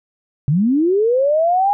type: linear sweep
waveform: sine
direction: up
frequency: 130.81 to 825 Hz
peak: -12 dBFS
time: 0.48-1.73 s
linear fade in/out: 0 ms
effects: none